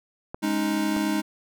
clicks, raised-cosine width 1 ms, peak -19 dBFS, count 2, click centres 0.345 / 0.966 s
square chord, Ab suspended fourth, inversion none, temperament equal, 207.7 / 277.2 / 311.1 Hz, Ab3 / Db4 / Eb4, 0 / 0 / 0 cents, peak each -28 / -32 / -26 dBFS, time 0.42-1.22 s, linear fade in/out 20 ms
effects none

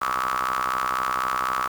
sawtooth ring-modulated tone, 64 Hz, C2, 38 cents flat, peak -16 dBFS, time 0.01-1.68 s, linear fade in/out 10 ms, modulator 1210 Hz, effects 7-bit

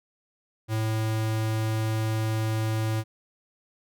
square tone, 110.1 Hz, A2, 2 cents sharp, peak -25 dBFS, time 0.68-3.04 s, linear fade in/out 50 ms, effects none

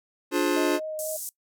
square chord, D half-diminished seventh, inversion none, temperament just, 293.7 / 352.4 / 422.9 / 528.6 Hz, D4 / F4 / Ab4 / C5, 0 / +16 / +31 / +18 cents, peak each -26 / -26 / -31 / -32 dBFS, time 0.31-0.8 s, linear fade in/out 50 ms
sine tone with vibrato, 622.3 Hz, D#5, in tune, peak -30 dBFS, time 0.56-1.17 s, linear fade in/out 10 ms, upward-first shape triangle, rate 4.1 Hz, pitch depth 13 cents each way
white band-pass noise, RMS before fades -35 dBFS, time 0.99-1.29 s, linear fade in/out 0 ms, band 6700 to 13000 Hz, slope 24 dB/octave
effects noise-tail reverb RT60 0.1 s tail -21 dB re dry

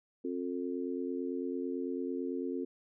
harmonic tone, 89 Hz, F2, 33 cents sharp, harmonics 3 / 4 / 5, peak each -36 / -38 / -40 dBFS, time 0.24-2.65 s, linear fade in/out 10 ms, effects none

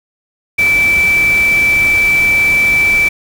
sine tone in noise, 2322 Hz, D7, 20 cents flat, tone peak -8 dBFS, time 0.58-3.09 s, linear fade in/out 10 ms, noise pink, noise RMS -24 dBFS, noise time 0.58-3.09 s, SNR +13 dB, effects none

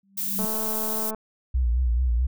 sine tone with exponential growth, 196 Hz, G3, in tune, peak -24 dBFS, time 0.03-0.45 s, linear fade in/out 5 ms, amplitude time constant 90 ms
violet noise, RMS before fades -28 dBFS, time 0.17-1.11 s, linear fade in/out 10 ms
click train, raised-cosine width 1 ms, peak -21 dBFS, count 166, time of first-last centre 0.39-1.147 s, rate 218 Hz
sine tone with vibrato, 60.9 Hz, B1, 24 cents flat, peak -19 dBFS, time 1.54-2.27 s, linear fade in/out 10 ms, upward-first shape sine, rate 4.6 Hz, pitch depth 95 cents each way
effects none

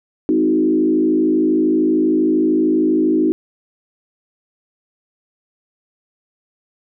sine tone with frequency modulation, 314.1 Hz, D#4, 16 cents sharp, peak -12 dBFS, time 0.29-3.32 s, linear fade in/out 0 ms, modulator 52.9 Hz, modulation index 1.1, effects none

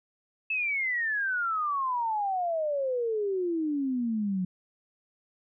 sine exponential sweep, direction down, 2637 to 179.7 Hz, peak -26 dBFS, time 0.5-4.45 s, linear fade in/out 5 ms, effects none

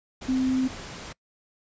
sine tone in noise, 259.4 Hz, C4, 15 cents flat, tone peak -21 dBFS, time 0.28-0.68 s, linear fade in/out 10 ms, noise pink, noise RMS -39 dBFS, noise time 0.21-1.13 s, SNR +15 dB, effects noise-tail reverb RT60 0.1 s tail -24 dB re dry + resampled to 16000 Hz

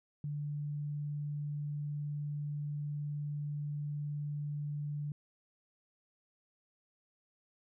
sine tone, 146.83 Hz, D3, in tune, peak -35 dBFS, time 0.24-5.12 s, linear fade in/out 2 ms, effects none

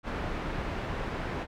pink low-pass noise, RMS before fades -34 dBFS, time 0.03-1.47 s, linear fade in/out 50 ms, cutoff 2000 Hz, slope 12 dB/octave, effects none

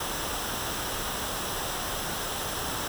pink noise with comb filter, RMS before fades -32 dBFS, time 0-2.88 s, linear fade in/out 5 ms, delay 0.44 ms, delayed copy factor -0.5, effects none

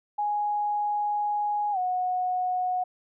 sine tone with pitch glide, 830.6 to 731.5 Hz, G#5 to F#5, 0 to -20 cents, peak -24 dBFS, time 0.18-2.84 s, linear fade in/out 10 ms, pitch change -220 cents, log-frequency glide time 1.72-1.78 s, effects none

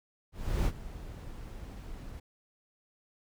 brown noise with ADSR envelope, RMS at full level -27 dBFS, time 0.32-2.2 s, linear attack 340 ms, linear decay 56 ms, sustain -16 dB, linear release 7 ms, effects none

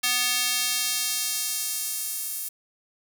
square tone with high-pass filter sweep, 246.9 Hz, B3, in tune, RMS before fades -27 dBFS, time 0.03-2.49 s, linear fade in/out 10 ms, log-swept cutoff 2500 to 11000 Hz, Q 0.73, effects none

